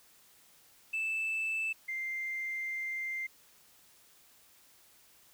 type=tone pair in turn; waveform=sine; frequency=2637 / 2093 Hz; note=E7 / C7; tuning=0 / 0 cents; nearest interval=major third; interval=400 cents; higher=first; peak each=-29 / -33 dBFS; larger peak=first; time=0.93-1.73 / 1.88-3.27 s; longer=second; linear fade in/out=10 ms; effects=tanh soft clip ceiling -29 dBFS + white hiss -62 dBFS RMS until 5.33 s